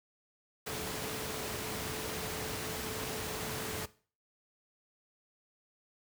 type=tone in noise; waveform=sine; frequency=435.5 Hz; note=A4; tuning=18 cents flat; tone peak=-44 dBFS; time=0.66-3.86 s; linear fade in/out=10 ms; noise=pink; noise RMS=-38 dBFS; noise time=0.66-3.86 s; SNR=-9 dB; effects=noise-tail reverb RT60 0.4 s tail -18 dB re dry + high-pass 80 Hz 12 dB/octave